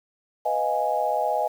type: chord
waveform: sine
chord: F half-diminished seventh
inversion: second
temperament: equal with one note detuned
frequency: 499 / 622.3 / 698.5 / 830.6 Hz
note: Cb5 / Eb5 / F5 / Ab5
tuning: +18 / 0 / 0 / 0 cents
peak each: -30 / -26 / -28 / -25 dBFS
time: 0.45-1.48 s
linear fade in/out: 10 ms
effects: 8-bit